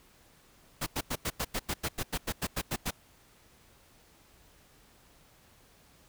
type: noise bursts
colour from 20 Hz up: pink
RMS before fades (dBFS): -32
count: 15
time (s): 0.81-2.909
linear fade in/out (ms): 10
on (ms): 55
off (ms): 91
effects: pink hiss -61 dBFS RMS until 6.08 s